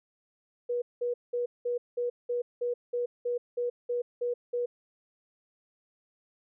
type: tone bursts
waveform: sine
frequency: 484.4 Hz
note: B4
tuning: 34 cents flat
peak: -27 dBFS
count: 13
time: 0.69-4.66 s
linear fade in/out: 10 ms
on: 130 ms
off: 190 ms
effects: none